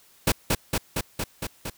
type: noise with echo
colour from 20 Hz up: pink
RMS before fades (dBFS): -20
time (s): 0.27-0.32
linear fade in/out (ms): 5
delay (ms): 230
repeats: 6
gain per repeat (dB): -2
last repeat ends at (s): 1.7
effects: white hiss -57 dBFS RMS until 1.77 s